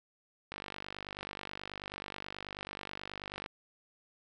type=click train; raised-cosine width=0.3 ms; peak=-24 dBFS; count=146; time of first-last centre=0.52-3.461 s; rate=49.3 Hz; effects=none